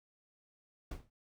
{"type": "noise with exponential decay", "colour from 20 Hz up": "brown", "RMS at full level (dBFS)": -36, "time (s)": [0.91, 1.1], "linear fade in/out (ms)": 5, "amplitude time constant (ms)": 40, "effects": []}